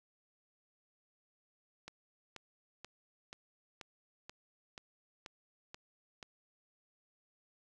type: click train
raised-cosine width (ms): 0.2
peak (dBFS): -29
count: 10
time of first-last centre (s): 1.88-6.228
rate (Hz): 2.07
effects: none